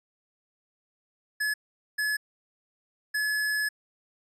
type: tone bursts at uneven times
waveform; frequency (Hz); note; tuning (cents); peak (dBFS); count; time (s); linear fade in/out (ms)
square; 1707; G#6; +47; -26; 3; 1.4-1.54 / 1.98-2.17 / 3.14-3.69; 10
effects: resampled to 32000 Hz